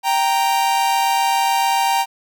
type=tone pair together; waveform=45% pulse; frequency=784 / 931.1 Hz; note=G5 / A#5; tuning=0 / -2 cents; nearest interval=minor third; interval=298 cents; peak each=-18 dBFS; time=0.03-2.06 s; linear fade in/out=50 ms; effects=none